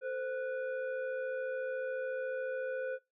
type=tone with frequency modulation; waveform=sine; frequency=519 Hz; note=C5; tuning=14 cents flat; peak=-34 dBFS; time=0.01-2.99 s; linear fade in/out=50 ms; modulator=964 Hz; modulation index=0.81; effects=noise-tail reverb RT60 0.2 s tail -19 dB re dry